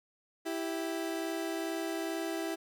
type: tone pair together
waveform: 30% pulse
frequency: 329.5 / 391.8 Hz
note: E4 / G4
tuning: -1 / -1 cents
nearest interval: minor third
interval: 300 cents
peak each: -32 / -36 dBFS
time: 0.45-2.56 s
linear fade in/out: 20 ms
effects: none